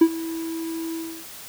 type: tone with ADSR envelope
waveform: triangle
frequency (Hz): 327.6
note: E4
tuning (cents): -11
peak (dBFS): -6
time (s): 0.01-1.26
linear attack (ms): 7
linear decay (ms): 62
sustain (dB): -19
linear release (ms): 310
effects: white hiss -40 dBFS RMS until 1.48 s